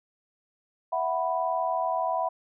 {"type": "chord", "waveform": "sine", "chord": "E suspended second", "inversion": "none", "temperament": "equal", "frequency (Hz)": [659.3, 740, 987.8], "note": ["E5", "F#5", "B5"], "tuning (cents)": [0, 0, 0], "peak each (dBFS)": -29, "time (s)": [0.92, 2.29], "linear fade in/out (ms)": 10, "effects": []}